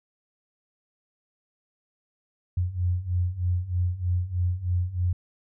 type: beating tone pair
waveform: sine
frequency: 87.5 / 90.7 Hz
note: F2 / F#2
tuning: +4 / -34 cents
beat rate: 3.2 Hz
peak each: -28 / -25 dBFS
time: 2.57-5.13 s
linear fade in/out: 5 ms
effects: none